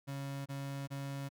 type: tone bursts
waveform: 35% pulse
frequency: 138.59 Hz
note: C#3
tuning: in tune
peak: -37 dBFS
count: 3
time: 0.07-1.292 s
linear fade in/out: 20 ms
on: 390 ms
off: 26 ms
effects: none